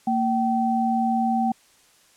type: tone pair together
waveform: sine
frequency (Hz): 230 / 769.6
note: A#3 / G5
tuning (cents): -23 / -32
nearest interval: octave + major sixth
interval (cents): 2091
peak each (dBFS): -22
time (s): 0.07-1.52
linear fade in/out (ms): 5
effects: white hiss -57 dBFS RMS until 2.16 s + low-pass 10000 Hz 12 dB/octave